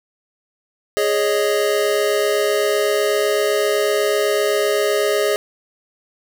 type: chord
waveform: square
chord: Ab suspended fourth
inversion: none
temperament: equal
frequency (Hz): 415.3 / 554.4 / 622.3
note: Ab4 / Db5 / Eb5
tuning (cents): 0 / 0 / 0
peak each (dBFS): -19 / -23 / -22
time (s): 0.97-5.36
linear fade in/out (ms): 0
effects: none